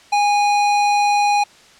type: tone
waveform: square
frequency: 822 Hz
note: G#5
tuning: 18 cents flat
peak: -14 dBFS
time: 0.12-1.44 s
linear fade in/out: 10 ms
effects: white hiss -47 dBFS RMS until 1.79 s + low-pass 6000 Hz 12 dB/octave